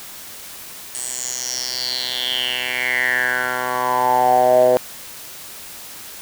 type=tone with band-pass filter sweep; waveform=10% pulse; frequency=125.7 Hz; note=B2; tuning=31 cents sharp; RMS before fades=-19 dBFS; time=0.95-4.77 s; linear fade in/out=0 ms; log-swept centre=8700 to 550 Hz; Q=6.9; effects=white hiss -36 dBFS RMS until 6.21 s